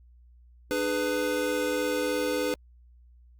square chord, G# diminished, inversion second, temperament just, 299 / 415.3 / 498.4 Hz, D4 / G#4 / B4, +31 / 0 / +16 cents, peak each -32 / -33 / -29 dBFS, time 0.71-2.54 s, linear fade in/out 0 ms, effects added 60 Hz sine -52 dBFS peak until 3.39 s + Opus 48 kbps

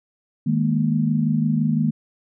sine chord, D# suspended fourth, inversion none, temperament just, 155.56 / 207.4 / 233.3 Hz, D#3 / G#3 / A#3, 0 / -2 / +2 cents, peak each -21 / -23 / -21 dBFS, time 0.46-1.91 s, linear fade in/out 10 ms, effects none

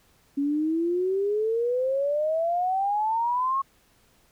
sine exponential sweep, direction up, 277.2 to 1102 Hz, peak -22 dBFS, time 0.37-3.62 s, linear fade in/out 10 ms, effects pink hiss -62 dBFS RMS until 4.31 s

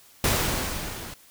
pink noise with level ramp, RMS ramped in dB -21 to -39 dBFS, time 0.24-1.14 s, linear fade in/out 2 ms, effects white hiss -54 dBFS RMS until 1.3 s

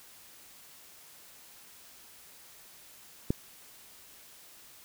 click, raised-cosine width 3 ms, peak -13 dBFS, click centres 3.305 s, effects white hiss -54 dBFS RMS until 4.84 s

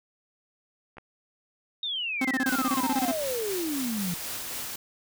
clicks, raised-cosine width 0.5 ms, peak -33 / -28 dBFS, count 2, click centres 0.97 / 0.983 s
sine exponential sweep, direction down, 3752 to 168.3 Hz, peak -28 dBFS, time 1.83-4.14 s, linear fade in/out 2 ms
45% pulse tone bursts, 261.6 Hz, C4, in tune, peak -24 dBFS, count 15, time 2.21-3.117 s, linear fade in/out 5 ms, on 39 ms, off 23 ms
white noise with tremolo, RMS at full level -34 dBFS, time 2.46-4.76 s, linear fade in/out 5 ms, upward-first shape sine, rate 3.9 Hz, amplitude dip 25%
effects none

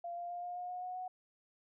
sine tone with pitch steps, 691 / 697.4 / 703.9 / 710.4 / 717 / 723.7 / 730.4 / 737.2 Hz, F5 / F5 / F5 / F5 / F5 / F#5 / F#5 / F#5, -19 / -3 / +13 / +29 / +45 / -39 / -23 / -7 cents, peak -39 dBFS, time 0.04-1.08 s, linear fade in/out 5 ms, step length 130 ms, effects none

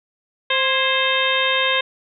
harmonic tone with a mistuned harmonic, 525 Hz, C5, 6 cents sharp, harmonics 1 / 2 / 3 / 4 / 5 / 6 / 7, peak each -24 / -24 / -24 / -24 / -24 / -24 / -24 dBFS, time 0.5-1.81 s, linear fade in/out 5 ms, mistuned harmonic 3, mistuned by +70 cents, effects none

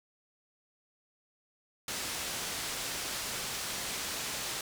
white low-pass noise, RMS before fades -37 dBFS, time 1.88-4.61 s, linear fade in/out 2 ms, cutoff 8000 Hz, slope 12 dB/octave, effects none

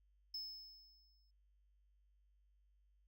triangle tone with exponential decay, 5220 Hz, E8, 18 cents flat, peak -40 dBFS, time 0.34-1.31 s, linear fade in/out 5 ms, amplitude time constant 210 ms, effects added 50 Hz sine -70 dBFS peak until 3.07 s

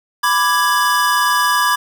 square chord, G# diminished, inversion first, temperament equal with one note detuned, 992.3 / 1174.7 / 1661.2 Hz, B5 / D6 / G#6, +8 / 0 / 0 cents, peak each -18 dBFS, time 0.23-1.76 s, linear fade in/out 10 ms, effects none

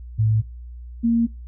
sine tone pair in turn, 109.4 / 231.8 Hz, A2 / A#3, -9 / -10 cents, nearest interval octave + minor second, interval 1299 cents, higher second, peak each -15 / -15 dBFS, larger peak neither, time 0.18-0.42 / 1.03-1.27 s, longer neither, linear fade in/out 20 ms, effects noise-tail reverb RT60 0.3 s tail -26 dB re dry + added 60 Hz sine -34 dBFS peak until 1.47 s

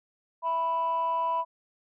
sine tone pair together, 659.3 / 987.8 Hz, E5 / B5, 0 / 0 cents, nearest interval perfect fifth, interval 700 cents, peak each -32 / -24 dBFS, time 0.42-1.45 s, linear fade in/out 50 ms, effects tanh soft clip ceiling -21 dBFS

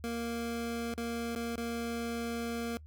25% pulse tone with dropouts, 233.1 Hz, A#3, in tune, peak -30 dBFS, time 0.04-2.77 s, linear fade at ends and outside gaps 0 ms, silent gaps 0.938-0.978 / 1.35-1.36 / 1.556-1.579 s, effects noise-tail reverb RT60 0.1 s tail -23 dB re dry + added 76 Hz sine -48 dBFS peak until 2.86 s

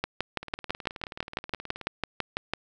two click trains, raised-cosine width 0.3 ms, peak -22 / -11 dBFS, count 27 / 16, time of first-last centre 0.43-1.813 / 0.04-2.536 s, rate 18.8 / 6.01 Hz, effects none

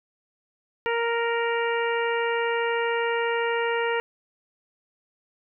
harmonic tone, 466.2 Hz, A#4, in tune, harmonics 1 / 2 / 3 / 4 / 5 / 6, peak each -25 / -29 / -32 / -31 / -35 / -36 dBFS, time 0.86-4 s, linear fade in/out 0 ms, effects none

